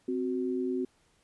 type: tone pair together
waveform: sine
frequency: 260 / 369.6 Hz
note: C4 / F#4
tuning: -11 / -2 cents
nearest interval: tritone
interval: 609 cents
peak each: -31 / -31 dBFS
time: 0.08-0.85 s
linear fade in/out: 5 ms
effects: pink hiss -68 dBFS RMS until 1.23 s + resampled to 24000 Hz